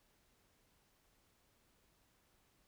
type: silence
effects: pink hiss -74 dBFS RMS until 2.67 s